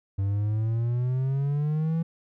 triangle exponential sweep, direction up, 96.7 to 166.7 Hz, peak -21 dBFS, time 0.18-2.03 s, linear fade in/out 10 ms, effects none

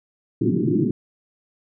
white band-pass noise, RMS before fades -20 dBFS, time 0.41-0.91 s, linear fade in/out 5 ms, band 110 to 380 Hz, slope 96 dB/octave, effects none

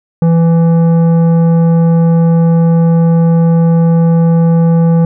sine tone with tanh clipping, 166.4 Hz, E3, 17 cents sharp, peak -7 dBFS, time 0.22-5.05 s, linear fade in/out 2 ms, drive 11 dB, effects none

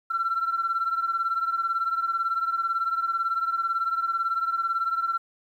sine beating tone pair, 1349 / 1367 Hz, E6 / F6, +40 / -37 cents, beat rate 18 Hz, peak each -24 / -28 dBFS, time 0.1-5.18 s, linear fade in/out 10 ms, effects tanh soft clip ceiling -18 dBFS + 10-bit

